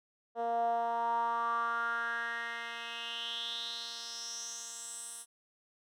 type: tone with band-pass filter sweep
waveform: 10% pulse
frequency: 233.1 Hz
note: A#3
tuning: in tune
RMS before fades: -36 dBFS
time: 0.35-5.26 s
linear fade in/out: 50 ms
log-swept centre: 590 to 9600 Hz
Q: 5.5
effects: none